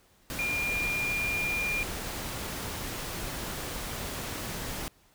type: tone in noise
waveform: sine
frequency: 2406 Hz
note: D7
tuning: 41 cents sharp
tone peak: -28 dBFS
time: 0.39-1.83 s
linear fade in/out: 0 ms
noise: pink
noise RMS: -36 dBFS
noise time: 0.3-4.88 s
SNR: +5 dB
effects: pink hiss -63 dBFS RMS until 5.14 s